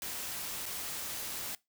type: noise with dropouts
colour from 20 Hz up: white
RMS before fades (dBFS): -39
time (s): 0.02-1.55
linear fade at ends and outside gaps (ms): 1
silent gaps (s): 0.657-0.662
effects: noise-tail reverb RT60 0.2 s tail -21 dB re dry